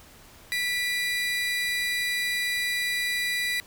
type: tone pair together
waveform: 30% pulse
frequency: 1970.6 / 2402 Hz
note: B6 / D7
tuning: -4 / +38 cents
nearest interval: minor third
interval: 342 cents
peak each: -23 / -31 dBFS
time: 0.52-3.6 s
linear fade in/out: 0 ms
effects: pink hiss -51 dBFS RMS until 3.66 s